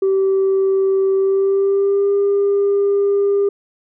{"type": "tone with pitch glide", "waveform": "sine", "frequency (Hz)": [386.2, 401], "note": ["G4", "G4"], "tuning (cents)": [-26, 39], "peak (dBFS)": -11, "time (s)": [0.02, 3.49], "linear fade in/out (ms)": 5, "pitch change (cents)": 65, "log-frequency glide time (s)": [1.16, 2.12], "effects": ["tanh soft clip ceiling -10 dBFS"]}